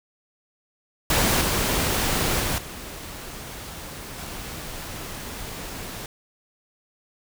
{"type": "noise with level steps", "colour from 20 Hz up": "pink", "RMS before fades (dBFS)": [-20, -23, -25, -37, -35], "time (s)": [1.1, 6.06], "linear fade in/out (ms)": 2, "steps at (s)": [1.41, 2.4, 2.58, 4.18], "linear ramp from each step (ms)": 2, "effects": []}